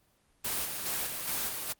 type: noise with tremolo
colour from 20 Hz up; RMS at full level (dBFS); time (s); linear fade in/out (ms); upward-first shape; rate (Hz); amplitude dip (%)
white; -32; 0.44-1.73; 10; square; 2.4; 40
effects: pink hiss -69 dBFS RMS until 1.79 s + Opus 24 kbps